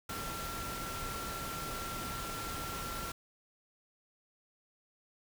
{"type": "tone in noise", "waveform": "sine", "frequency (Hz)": 1362, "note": "F6", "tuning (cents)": -44, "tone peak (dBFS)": -42, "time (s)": [0.09, 3.12], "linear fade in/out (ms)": 5, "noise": "pink", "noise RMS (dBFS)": -41, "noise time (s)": [0.09, 3.12], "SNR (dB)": -4, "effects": []}